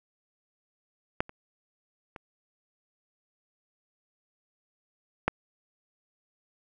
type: clicks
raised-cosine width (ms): 0.5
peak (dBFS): -10 / -29 / -26 / -8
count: 4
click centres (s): 1.205 / 1.294 / 2.162 / 5.28
effects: none